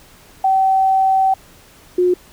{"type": "tone pair in turn", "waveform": "sine", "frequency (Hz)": [767, 359.9], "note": ["G5", "F#4"], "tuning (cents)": [-38, -48], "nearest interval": "octave + minor second", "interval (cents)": 1310, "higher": "first", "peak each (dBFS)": -11, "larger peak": "neither", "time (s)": [[0.44, 1.34], [1.98, 2.14]], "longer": "first", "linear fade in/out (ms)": 5, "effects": ["pink hiss -46 dBFS RMS until 2.32 s"]}